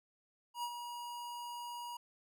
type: tone with ADSR envelope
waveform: square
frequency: 958 Hz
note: A#5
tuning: 47 cents sharp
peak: -36 dBFS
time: 0.54-1.97 s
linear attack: 93 ms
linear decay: 59 ms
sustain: -7 dB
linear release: 5 ms
effects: none